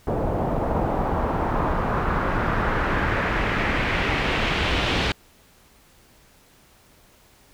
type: noise with low-pass filter sweep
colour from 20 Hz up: pink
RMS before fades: -23 dBFS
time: 0.07-5.12 s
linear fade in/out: 2 ms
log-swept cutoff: 650 to 3400 Hz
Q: 1.8
effects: pink hiss -55 dBFS RMS until 7.53 s